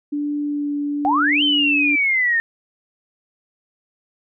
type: tone with vibrato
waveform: sine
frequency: 291.1 Hz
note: D4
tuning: 15 cents flat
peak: -20 dBFS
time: 0.12-1.96 s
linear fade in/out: 10 ms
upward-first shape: sine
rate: 1.1 Hz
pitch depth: 10 cents each way
type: exponential two-way sweep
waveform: sine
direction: up then down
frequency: 730 to 3136 to 1805 Hz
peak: -15 dBFS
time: 1.05-2.4 s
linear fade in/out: 0 ms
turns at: 1.43 s
effects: none